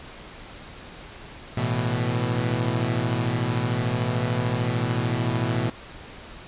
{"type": "chord", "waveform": "sawtooth", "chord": "A suspended second", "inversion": "none", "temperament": "equal", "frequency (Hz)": [110, 123.47, 164.81], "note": ["A2", "B2", "E3"], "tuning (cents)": [0, 0, 0], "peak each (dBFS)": [-23, -21, -27], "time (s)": [1.57, 5.7], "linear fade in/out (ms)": 5, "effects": ["pink hiss -42 dBFS RMS until 6.47 s", "resampled to 8000 Hz"]}